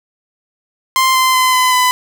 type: tone with pitch steps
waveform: sawtooth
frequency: 1046.5 / 1035.7 / 1025 / 1014.4 / 1003.9 Hz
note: C6 / C6 / C6 / B5 / B5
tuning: 0 / -18 / -36 / +46 / +28 cents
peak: -6 dBFS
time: 0.96-1.91 s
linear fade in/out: 0 ms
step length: 190 ms
effects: none